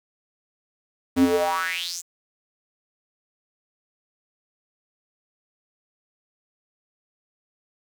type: tone with high-pass filter sweep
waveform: square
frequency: 86.9 Hz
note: F2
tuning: 8 cents flat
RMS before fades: -23 dBFS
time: 1.16-2.02 s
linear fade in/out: 20 ms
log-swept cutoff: 200 to 7500 Hz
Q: 5.9
effects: 8-bit